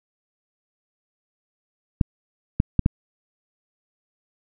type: clicks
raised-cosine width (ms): 5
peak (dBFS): -4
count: 4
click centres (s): 2.012 / 2.601 / 2.793 / 2.861
effects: none